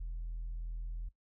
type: tone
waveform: sine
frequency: 41.33 Hz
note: E1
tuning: 5 cents sharp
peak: -35 dBFS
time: 0-1.09 s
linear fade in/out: 10 ms
effects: noise-tail reverb RT60 0.1 s tail -17 dB re dry + tanh soft clip ceiling -35 dBFS